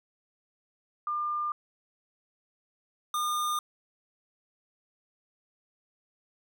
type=tone pair in turn; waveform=sine / square; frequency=1200 / 1212.5 Hz; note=D6 / D#6; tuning=+37 / -45 cents; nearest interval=unison; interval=18 cents; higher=second; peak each=-28 / -28 dBFS; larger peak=neither; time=1.07-1.52 / 3.14-3.59 s; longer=neither; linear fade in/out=2 ms; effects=none